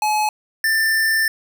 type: tone pair in turn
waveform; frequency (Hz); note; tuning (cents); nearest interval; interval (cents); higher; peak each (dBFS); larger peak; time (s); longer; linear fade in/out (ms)
square; 851 / 1782; G#5 / A6; +42 / +22; octave + minor second; 1280; second; -17 / -16; second; 0.02-0.29 / 0.64-1.28; second; 2
effects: none